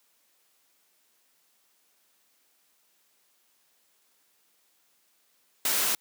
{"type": "noise", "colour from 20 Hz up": "white", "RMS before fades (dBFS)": -26, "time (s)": [5.65, 5.95], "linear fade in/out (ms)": 2, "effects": ["white hiss -68 dBFS RMS until 6 s", "high-pass 200 Hz 12 dB/octave"]}